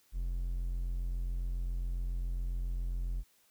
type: tone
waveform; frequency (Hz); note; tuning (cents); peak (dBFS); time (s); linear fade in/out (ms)
triangle; 43.65; F1; 0; -30; 0.12-3.24; 50
effects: white hiss -68 dBFS RMS until 3.5 s

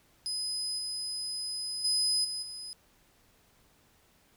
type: tone with level steps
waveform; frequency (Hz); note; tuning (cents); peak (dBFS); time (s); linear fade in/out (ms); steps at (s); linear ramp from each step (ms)
35% pulse; 5020; D#8; +15; -29 / -31 / -23 / -31 / -37; 0.26-2.73; 0; 0.78 / 1.84 / 2.24 / 2.42; 10
effects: pink hiss -65 dBFS RMS until 4.36 s

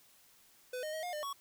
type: tone with pitch steps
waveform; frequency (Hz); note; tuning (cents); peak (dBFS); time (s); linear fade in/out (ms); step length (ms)
square; 502 / 616 / 632 / 712 / 602 / 1116; B4 / D#5 / D#5 / F5 / D5 / C#6; +28 / -17 / +27 / +33 / +43 / +11; -38; 0.73-1.33; 5; 100
effects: white hiss -64 dBFS RMS until 1.4 s

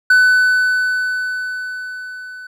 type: tone with level ramp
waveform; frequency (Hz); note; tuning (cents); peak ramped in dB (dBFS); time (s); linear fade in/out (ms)
triangle; 1500; F#6; +23; -5 to -29; 0.1-2.47; 5
effects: none

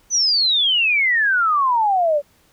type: exponential sweep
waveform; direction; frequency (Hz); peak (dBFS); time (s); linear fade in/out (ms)
sine; down; 6140 to 560; -14; 0.1-2.22; 50
effects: pink hiss -57 dBFS RMS until 2.52 s

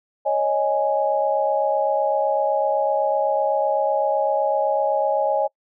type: chord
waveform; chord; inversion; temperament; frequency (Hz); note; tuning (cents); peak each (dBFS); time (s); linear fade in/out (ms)
sine; C# suspended second; none; equal; 554.4 / 622.3 / 830.6; C#5 / D#5 / G#5; 0 / 0 / 0; -22; 0.25-5.48; 20
effects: noise-tail reverb RT60 0.1 s tail -26 dB re dry

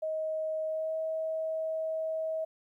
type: tone with pitch glide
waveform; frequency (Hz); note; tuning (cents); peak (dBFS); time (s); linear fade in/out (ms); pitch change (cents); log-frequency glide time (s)
sine; 630 to 638.8; D#5 to D#5; +21 to +45; -30; 0.02-2.45; 10; +24; 0.68-0.96
effects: 12-bit

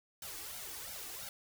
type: noise with flanger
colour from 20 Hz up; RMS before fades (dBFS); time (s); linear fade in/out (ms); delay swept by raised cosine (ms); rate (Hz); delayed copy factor
white; -45; 0.22-1.29; 2; 1.3 to 2.7; 2.9; +0.95
effects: none

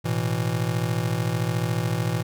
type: chord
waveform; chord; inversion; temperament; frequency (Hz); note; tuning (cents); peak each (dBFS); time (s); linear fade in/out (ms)
square; A suspended second; none; just; 110 / 123.75 / 165; A2 / B2 / E3; 0 / +4 / +2; -28; 0.04-2.23; 20
effects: none

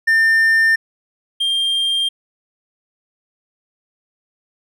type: tone pair in turn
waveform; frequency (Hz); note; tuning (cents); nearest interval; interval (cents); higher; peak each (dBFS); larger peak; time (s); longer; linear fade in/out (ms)
triangle; 1800 / 3194; A6 / G7; +39 / +32; minor seventh; 993; second; -9 / -14; first; 0.07-0.76 / 1.4-2.09; neither; 10
effects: none

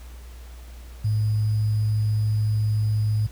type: tone with sample-and-hold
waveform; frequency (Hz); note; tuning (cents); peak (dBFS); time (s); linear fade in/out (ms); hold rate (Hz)
sine; 107; A2; -48; -19; 1.04-3.27; 10; 4900
effects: added 60 Hz sine -38 dBFS peak until 3.31 s + pink hiss -51 dBFS RMS until 3.31 s

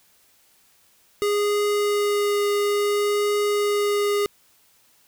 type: tone with vibrato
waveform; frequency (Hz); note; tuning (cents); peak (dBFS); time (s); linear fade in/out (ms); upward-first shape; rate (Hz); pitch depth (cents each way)
square; 411.2; G#4; -17; -20; 1.22-4.26; 0; triangle; 0.58; 9
effects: white hiss -59 dBFS RMS until 5.07 s

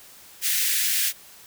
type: high-pass noise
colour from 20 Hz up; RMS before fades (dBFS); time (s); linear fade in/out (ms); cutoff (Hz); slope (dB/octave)
white; -23; 0.41-1.13; 50; 1600; 48
effects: white hiss -48 dBFS RMS until 1.46 s

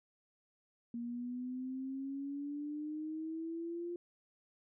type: exponential sweep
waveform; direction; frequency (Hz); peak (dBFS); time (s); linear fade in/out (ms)
sine; up; 234.6 to 350; -38; 0.94-3.96; 2
effects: none

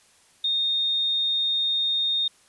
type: tone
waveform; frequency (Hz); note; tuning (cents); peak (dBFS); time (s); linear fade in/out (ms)
sine; 3680; A#7; -23; -21; 0.44-2.28; 5
effects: white hiss -58 dBFS RMS until 2.48 s + resampled to 24000 Hz

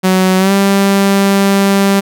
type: tone with pitch glide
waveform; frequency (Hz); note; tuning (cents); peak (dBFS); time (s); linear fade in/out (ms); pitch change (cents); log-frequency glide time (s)
sawtooth; 186.8 to 197.22; F#3 to G3; +17 to +11; -4; 0.03-2.01; 20; +94; 0.38-0.52
effects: none

